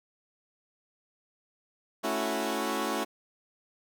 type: chord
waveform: 15% pulse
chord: F# minor seventh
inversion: first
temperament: equal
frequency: 220 / 277.2 / 329.6 / 370 Hz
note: A3 / C#4 / E4 / F#4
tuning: 0 / 0 / 0 / 0 cents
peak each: -28 dBFS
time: 2.03-3.05 s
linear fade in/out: 20 ms
effects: none